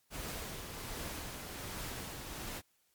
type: noise with tremolo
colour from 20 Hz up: pink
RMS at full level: -41 dBFS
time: 0.1-2.62 s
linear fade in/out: 50 ms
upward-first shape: triangle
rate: 1.3 Hz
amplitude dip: 40%
effects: white hiss -74 dBFS RMS until 2.94 s + MP3 96 kbps